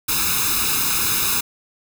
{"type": "noise with comb filter", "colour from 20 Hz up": "white", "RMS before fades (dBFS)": -20, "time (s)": [0.08, 1.41], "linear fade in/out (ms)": 10, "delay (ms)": 0.78, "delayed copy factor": 0.95, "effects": []}